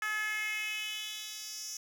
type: tone with high-pass filter sweep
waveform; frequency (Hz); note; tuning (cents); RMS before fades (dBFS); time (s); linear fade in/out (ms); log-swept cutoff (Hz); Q
10% pulse; 427.6; A4; -49; -37; 0.02-1.77; 2; 1500 to 5800; 3.7
effects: none